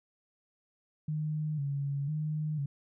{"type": "tone with vibrato", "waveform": "sine", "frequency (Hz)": 146.83, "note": "D3", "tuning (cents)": 0, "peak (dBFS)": -30, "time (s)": [1.08, 2.66], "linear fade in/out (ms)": 5, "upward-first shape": "square", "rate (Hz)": 1, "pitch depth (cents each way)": 74, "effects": []}